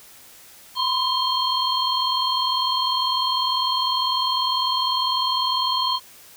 sine tone cluster, 1003 / 1043 / 3177 / 4299 Hz, B5 / C6 / G7 / C8, +26 / -6 / +23 / +46 cents, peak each -25 dBFS, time 0.75-6 s, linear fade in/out 50 ms, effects white hiss -47 dBFS RMS until 6.36 s

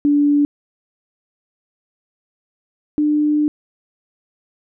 sine tone pair in turn, 290 / 299 Hz, D4 / D4, -22 / +31 cents, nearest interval minor second, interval 53 cents, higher second, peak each -11 / -13 dBFS, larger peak first, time 0.05-0.45 / 2.98-3.48 s, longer second, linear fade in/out 0 ms, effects none

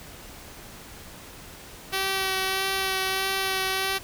5% pulse tone with vibrato, 383 Hz, G4, 40 cents flat, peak -13 dBFS, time 1.92-3.99 s, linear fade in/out 20 ms, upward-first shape sine, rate 1.6 Hz, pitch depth 14 cents each way, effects pink hiss -44 dBFS RMS until 4.03 s

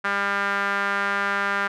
sawtooth tone with band-pass filter, 199.9 Hz, G3, 34 cents sharp, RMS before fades -24 dBFS, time 0.04-1.68 s, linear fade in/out 10 ms, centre 1500 Hz, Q 3.2, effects none

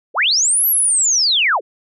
sine linear two-way sweep, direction up then down, 319.1 to 11970 to 319.1 Hz, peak -12 dBFS, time 0.14-1.61 s, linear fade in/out 50 ms, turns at 0.67 s, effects none

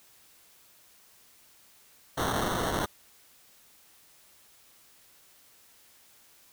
white noise with sample-and-hold, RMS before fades -29 dBFS, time 2.17-2.86 s, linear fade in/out 10 ms, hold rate 2450 Hz, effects white hiss -59 dBFS RMS until 6.52 s

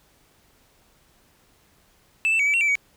sine tone with pitch steps, 2635 / 2662 / 2265 / 2301 / 2730 / 2324 / 2253 Hz, E7 / E7 / C#7 / D7 / F7 / D7 / C#7, -1 / +16 / +37 / -36 / -40 / -19 / +28 cents, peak -15 dBFS, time 2.25-2.754 s, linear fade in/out 0 ms, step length 72 ms, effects tanh soft clip ceiling -17 dBFS + pink hiss -60 dBFS RMS until 2.96 s

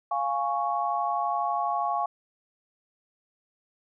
sine chord, Db major, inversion first, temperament equal, 698.5 / 830.6 / 1108.7 Hz, F5 / Ab5 / Db6, 0 / 0 / 0 cents, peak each -29 dBFS, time 0.11-2.06 s, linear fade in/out 5 ms, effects none

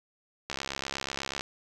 click train, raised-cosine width 0.2 ms, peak -15 dBFS, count 63, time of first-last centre 0.5-1.409 s, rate 68.2 Hz, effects none

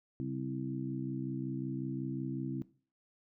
harmonic tone with a mistuned harmonic, 65.41 Hz, C2, in tune, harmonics 2 / 3 / 4 / 5, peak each -38 / -44 / -39 / -41 dBFS, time 0.2-2.62 s, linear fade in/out 0 ms, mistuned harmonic 2, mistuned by +64 cents, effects noise-tail reverb RT60 0.4 s tail -18 dB re dry

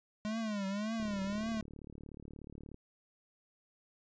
square tone with vibrato, 209.2 Hz, G#3, 13 cents sharp, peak -35 dBFS, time 0.25-1.61 s, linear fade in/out 0 ms, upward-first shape triangle, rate 1.8 Hz, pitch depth 160 cents each way
click train, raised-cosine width 3 ms, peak -36 dBFS, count 65, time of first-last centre 1-2.744 s, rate 36.7 Hz
effects resampled to 16000 Hz

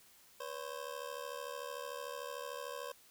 25% pulse ring-modulated tone, 527 Hz, C5, 12 cents sharp, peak -35 dBFS, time 0.4-2.92 s, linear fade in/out 5 ms, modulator 36.7 Hz, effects white hiss -63 dBFS RMS until 3.1 s

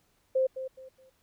sine tone with echo, 523.3 Hz, C5, in tune, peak -22 dBFS, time 0.35-0.47 s, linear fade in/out 10 ms, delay 210 ms, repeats 3, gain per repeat -11 dB, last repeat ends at 1.1 s, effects pink hiss -70 dBFS RMS until 1.22 s

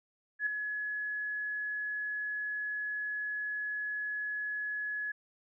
sine tone with ADSR envelope, 1694 Hz, G#6, 34 cents sharp, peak -26 dBFS, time 0.39-5.12 s, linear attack 75 ms, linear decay 3 ms, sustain -7 dB, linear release 8 ms, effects none

